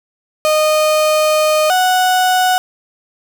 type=tone pair in turn; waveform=35% pulse; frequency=616 / 738.3 Hz; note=D#5 / F#5; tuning=-17 / -4 cents; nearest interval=minor third; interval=313 cents; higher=second; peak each=-9 dBFS; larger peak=neither; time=0.45-1.7 / 1.7-2.58 s; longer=first; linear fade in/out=0 ms; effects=none